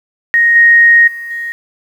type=tone with level steps; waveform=sine; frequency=1868 Hz; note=A#6; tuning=3 cents sharp; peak=-6 / -3 / -22 / -18 dBFS; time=0.34-1.52 s; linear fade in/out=0 ms; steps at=0.55 / 1.07 / 1.3 s; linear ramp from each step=10 ms; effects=7-bit